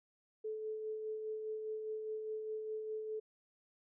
sine tone with tremolo, 434 Hz, A4, 24 cents flat, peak -37 dBFS, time 0.44-3.2 s, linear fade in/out 10 ms, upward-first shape sine, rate 4.9 Hz, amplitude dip 35%, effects none

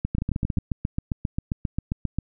two click trains, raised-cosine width 5 ms, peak -13 / -12 dBFS, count 7 / 17, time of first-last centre 0.15-0.573 / 0.05-2.186 s, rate 14.2 / 7.49 Hz, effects none

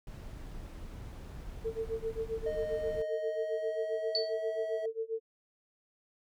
brown noise, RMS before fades -44 dBFS, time 0.07-3.02 s, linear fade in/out 2 ms
sine tone with tremolo, 448.4 Hz, A4, 33 cents sharp, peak -30 dBFS, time 1.64-5.2 s, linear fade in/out 20 ms, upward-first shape sine, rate 7.5 Hz, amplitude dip 95%
triangle tone with pitch glide, 618 to 645.7 Hz, D#5 to E5, -12 to -36 cents, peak -32 dBFS, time 2.46-4.86 s, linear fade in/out 5 ms, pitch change +76 cents, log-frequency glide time 2.78-4.45 s
sine tone with exponential decay, 4485 Hz, C#8, 19 cents sharp, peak -25 dBFS, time 4.15-4.36 s, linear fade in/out 1 ms, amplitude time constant 44 ms
effects none

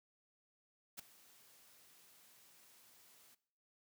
white noise with ADSR envelope, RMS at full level -45 dBFS, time 0.97-3.35 s, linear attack 21 ms, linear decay 9 ms, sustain -20 dB, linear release 8 ms, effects noise-tail reverb RT60 0.6 s tail -19 dB re dry + high-pass 100 Hz 12 dB/octave

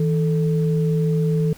sine tone pair together, 160 / 438.7 Hz, D#3 / A4, +49 / -5 cents, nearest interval octave + perfect fourth, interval 1746 cents, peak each -17 / -24 dBFS, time 0-1.53 s, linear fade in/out 2 ms, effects pink hiss -46 dBFS RMS until 1.57 s

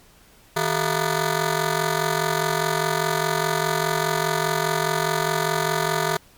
10% pulse ring-modulated tone, 270.9 Hz, C#4, 40 cents flat, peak -9 dBFS, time 0.56-6.17 s, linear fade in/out 5 ms, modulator 113 Hz, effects pink hiss -53 dBFS RMS until 6.37 s + MP3 96 kbps

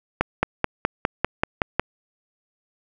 accelerating click train, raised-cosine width 0.5 ms, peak -3 dBFS, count 9, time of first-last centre 0.21-1.796 s, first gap 220 ms, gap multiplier 0.97, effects none

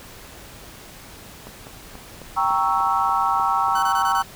clicks, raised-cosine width 1 ms, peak -24 dBFS, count 9, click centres 1.47 / 1.669 / 1.954 / 2.217 / 2.507 / 2.805 / 3.093 / 3.398 / 3.683 s
sine chord, G diminished seventh, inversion none, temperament equal, 784 / 932.3 / 1108.7 / 1318.5 Hz, G5 / Bb5 / Db6 / Fb6, 0 / 0 / 0 / 0 cents, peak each -23 dBFS, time 2.36-4.23 s, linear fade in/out 20 ms
sawtooth tone bursts, 1507 Hz, F#6, 31 cents sharp, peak -24 dBFS, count 5, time 3.75-4.223 s, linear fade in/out 5 ms, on 77 ms, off 22 ms
effects pink hiss -42 dBFS RMS until 4.35 s

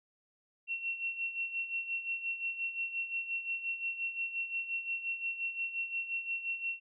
sine tone with tremolo, 2721 Hz, F7, 46 cents flat, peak -31 dBFS, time 0.67-6.8 s, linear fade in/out 50 ms, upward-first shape sine, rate 5.7 Hz, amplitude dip 70%, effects none

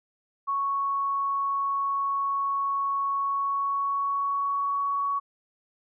sine tone with pitch glide, 1108.7 to 1120.9 Hz, C#6 to C#6, 0 to +19 cents, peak -24 dBFS, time 0.47-5.2 s, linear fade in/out 20 ms, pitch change +19 cents, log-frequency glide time 3.14-4.76 s, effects none

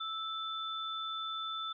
sine tone pair together, 1320 / 3524 Hz, E6 / A7, +2 / +2 cents, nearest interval octave + perfect fourth, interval 1700 cents, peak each -38 / -39 dBFS, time 0-1.73 s, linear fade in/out 10 ms, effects none

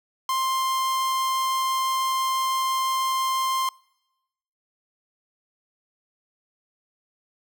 45% pulse tone, 1051 Hz, C6, 7 cents sharp, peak -22 dBFS, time 0.29-3.69 s, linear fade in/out 2 ms, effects noise-tail reverb RT60 1.0 s tail -26 dB re dry

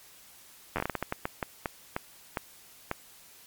slowing click train, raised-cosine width 0.5 ms, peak -14 dBFS, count 16, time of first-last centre 0.76-2.914 s, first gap 10 ms, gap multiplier 1.33, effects white hiss -54 dBFS RMS until 3.46 s + MP3 96 kbps

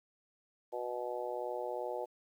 harmonic tone, 122.7 Hz, B2, 11 cents flat, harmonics 3 / 4 / 5 / 6 / 7, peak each -43 / -40 / -41 / -46 / -43 dBFS, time 0.72-2.06 s, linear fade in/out 20 ms, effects 11-bit

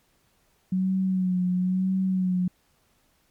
sine tone with vibrato, 185 Hz, F#3, in tune, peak -21 dBFS, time 0.72-2.48 s, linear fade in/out 5 ms, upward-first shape sine, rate 1 Hz, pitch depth 40 cents each way, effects pink hiss -66 dBFS RMS until 3.3 s + MP3 96 kbps

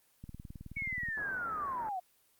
click train, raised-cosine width 5 ms, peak -33 dBFS, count 17, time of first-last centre 0.24-1.087 s, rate 18.9 Hz
sine linear sweep, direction down, 2239 to 706 Hz, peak -34 dBFS, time 0.76-2 s, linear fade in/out 10 ms
white low-pass noise, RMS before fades -47 dBFS, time 1.17-1.89 s, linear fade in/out 2 ms, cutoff 1700 Hz, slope 48 dB/octave
effects white hiss -69 dBFS RMS until 2.39 s + Opus 24 kbps

